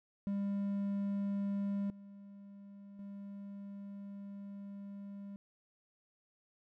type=tone with level steps; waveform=triangle; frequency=199.9 Hz; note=G3; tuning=34 cents sharp; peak=-31 / -48 / -42 dBFS; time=0.27-5.36 s; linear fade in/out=0 ms; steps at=1.9 / 2.99 s; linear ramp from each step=2 ms; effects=none